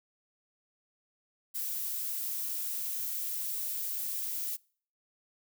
violet noise, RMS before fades -35 dBFS, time 1.54-4.57 s, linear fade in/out 20 ms, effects noise-tail reverb RT60 0.5 s tail -26 dB re dry

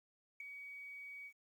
sine tone with ADSR envelope, 2260 Hz, C#7, 33 cents sharp, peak -38 dBFS, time 0.4-1.33 s, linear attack 6 ms, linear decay 3 ms, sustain -9 dB, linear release 70 ms, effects tanh soft clip ceiling -39 dBFS + 12-bit

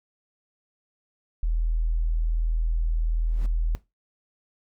sine tone, 40.63 Hz, E1, 24 cents flat, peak -21 dBFS, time 1.43-3.75 s, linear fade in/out 0 ms
brown noise with exponential growth, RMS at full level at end -34 dBFS, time 3.17-3.46 s, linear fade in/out 1 ms, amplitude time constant 63 ms
effects noise-tail reverb RT60 0.2 s tail -17 dB re dry

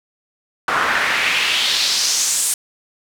pink noise with band-pass filter sweep, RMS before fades -18 dBFS, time 0.68-2.54 s, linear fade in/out 2 ms, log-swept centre 1200 to 9100 Hz, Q 2.3, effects none

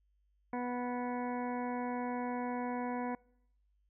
harmonic tone, 245.9 Hz, B3, 7 cents flat, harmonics 1 / 2 / 3 / 4 / 6 / 7 / 8 / 9, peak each -37 / -42 / -41 / -42 / -52 / -52 / -55 / -52 dBFS, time 0.53-3.15 s, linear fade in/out 2 ms, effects noise-tail reverb RT60 0.8 s tail -26 dB re dry + added 50 Hz sine -70 dBFS peak until 3.89 s

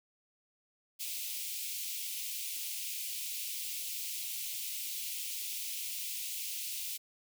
white high-pass noise, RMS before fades -39 dBFS, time 0.99-6.98 s, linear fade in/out 20 ms, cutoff 2300 Hz, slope 48 dB/octave, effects none

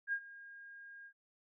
sine tone with ADSR envelope, 1620 Hz, G#6, 43 cents flat, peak -31 dBFS, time 0.07-1.13 s, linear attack 57 ms, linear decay 67 ms, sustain -19 dB, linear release 72 ms, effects none

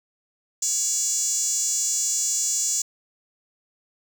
5% pulse tone with high-pass filter, 568 Hz, C#5, 42 cents sharp, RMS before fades -24 dBFS, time 0.62-2.82 s, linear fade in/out 5 ms, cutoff 6900 Hz, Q 5.9, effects none

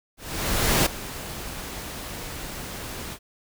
pink noise with ADSR envelope, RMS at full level -19 dBFS, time 0.17-3.19 s, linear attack 690 ms, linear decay 8 ms, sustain -16 dB, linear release 66 ms, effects none

